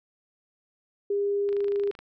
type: tone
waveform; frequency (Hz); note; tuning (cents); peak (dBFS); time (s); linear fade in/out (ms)
sine; 403.9; G#4; -48; -23; 1.1-1.91; 5
type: click train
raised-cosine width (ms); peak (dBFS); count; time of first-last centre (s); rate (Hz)
0.3; -29; 14; 1.49-1.99; 26
effects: none